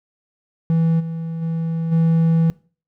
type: tone with level steps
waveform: triangle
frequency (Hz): 164.1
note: E3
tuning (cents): -8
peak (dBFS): -12 / -22 / -18 / -11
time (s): 0.7-2.5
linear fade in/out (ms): 0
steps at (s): 0.99 / 1.41 / 1.91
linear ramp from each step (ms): 20
effects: noise-tail reverb RT60 0.4 s tail -23 dB re dry